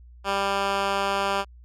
10% pulse tone with band-pass filter, 197.6 Hz, G3, 14 cents sharp, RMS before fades -25 dBFS, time 0.24-1.45 s, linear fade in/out 50 ms, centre 1600 Hz, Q 0.55, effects added 60 Hz sine -45 dBFS peak until 1.64 s

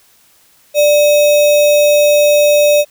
sine tone with sample-and-hold, 590 Hz, D5, 8 cents sharp, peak -6 dBFS, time 0.74-2.85 s, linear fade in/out 50 ms, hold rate 3150 Hz, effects white hiss -50 dBFS RMS until 2.9 s

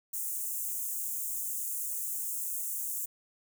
white high-pass noise, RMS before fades -35 dBFS, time 0.13-3.06 s, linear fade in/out 10 ms, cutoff 6800 Hz, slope 48 dB/octave, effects none

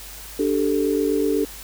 sine chord, D suspended fourth, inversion none, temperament equal, 293.7 / 392 / 440 Hz, D4 / G4 / A4, 0 / 0 / 0 cents, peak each -22 / -23 / -22 dBFS, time 0.39-1.45 s, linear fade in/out 5 ms, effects added 50 Hz sine -42 dBFS peak until 1.63 s + white hiss -39 dBFS RMS until 1.63 s

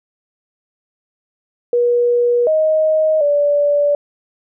sine tone with pitch steps, 481.6 / 626 / 580 Hz, B4 / D#5 / D5, -44 / +10 / -22 cents, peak -11 dBFS, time 1.73-3.95 s, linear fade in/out 2 ms, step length 740 ms, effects none

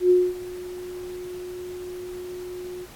sine tone with ADSR envelope, 361.4 Hz, F#4, 41 cents flat, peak -12 dBFS, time 0-2.87 s, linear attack 100 ms, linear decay 240 ms, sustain -20 dB, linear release 40 ms, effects pink hiss -47 dBFS RMS until 2.95 s + AAC 64 kbps

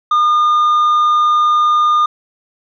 triangle tone with tanh clipping, 1215 Hz, D#6, 42 cents flat, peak -10 dBFS, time 0.11-2.06 s, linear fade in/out 5 ms, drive 8 dB, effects none

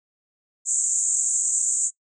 pink band-pass noise, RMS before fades -23 dBFS, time 0.65-1.91 s, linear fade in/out 50 ms, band 6800 to 8100 Hz, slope 96 dB/octave, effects noise-tail reverb RT60 0.1 s tail -21 dB re dry

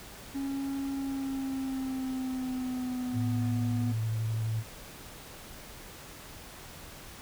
triangle tone with pitch glide, 274.4 to 244.5 Hz, C#4 to B3, -17 to -17 cents, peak -29 dBFS, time 0.34-3.93 s, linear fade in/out 20 ms, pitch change -200 cents, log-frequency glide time 0.9-3.61 s
sine tone with vibrato, 111.1 Hz, A2, 17 cents sharp, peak -28 dBFS, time 3.12-4.64 s, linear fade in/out 50 ms, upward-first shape sine, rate 12 Hz, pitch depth 15 cents each way
effects pink hiss -47 dBFS RMS until 7.21 s

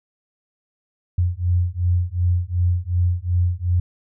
sine beating tone pair, 87.31 / 90.01 Hz, F2 / F#2, 0 / -47 cents, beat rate 2.7 Hz, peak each -20 dBFS, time 1.18-3.8 s, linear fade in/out 5 ms, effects none

